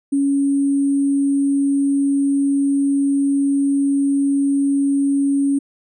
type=tone with sample-and-hold; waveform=sine; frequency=278.9 Hz; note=C#4; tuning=11 cents sharp; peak=-14 dBFS; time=0.12-5.59 s; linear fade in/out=10 ms; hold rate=8820 Hz; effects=resampled to 32000 Hz